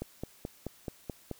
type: click train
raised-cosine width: 2 ms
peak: -22 dBFS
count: 7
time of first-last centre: 0.02-1.313 s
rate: 4.64 Hz
effects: white hiss -59 dBFS RMS until 1.39 s